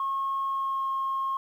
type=tone with pitch glide; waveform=sine; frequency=1086 to 1076.6 Hz; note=C#6 to C6; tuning=-36 to +49 cents; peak=-25 dBFS; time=0-1.37 s; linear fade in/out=2 ms; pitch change=-15 cents; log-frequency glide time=0.46-0.91 s; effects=tanh soft clip ceiling -22 dBFS + 10-bit